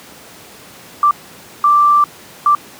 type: tone bursts at uneven times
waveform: sine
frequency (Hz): 1174.7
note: D6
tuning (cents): 0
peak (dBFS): -7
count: 3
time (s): 1.03-1.11 / 1.64-2.04 / 2.46-2.55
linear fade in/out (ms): 2
effects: pink hiss -38 dBFS RMS until 2.79 s + high-pass 150 Hz 12 dB/octave